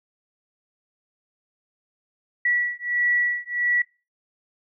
sine beating tone pair, 1942 / 1943.5 Hz, B6 / B6, -30 / -28 cents, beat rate 1.5 Hz, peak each -24 dBFS, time 2.45-3.82 s, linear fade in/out 5 ms, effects noise-tail reverb RT60 0.3 s tail -22 dB re dry

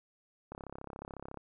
click train, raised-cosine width 1 ms, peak -29 dBFS, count 30, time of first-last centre 0.52-1.373 s, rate 34 Hz, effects none

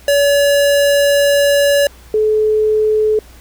square / sine tone pair in turn, 569 / 430.4 Hz, C#5 / A4, +45 / -38 cents, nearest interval perfect fourth, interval 483 cents, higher first, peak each -10 dBFS, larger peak neither, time 0.08-1.87 / 2.14-3.19 s, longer first, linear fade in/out 2 ms, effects added 60 Hz sine -39 dBFS peak until 3.4 s + pink hiss -44 dBFS RMS until 3.4 s

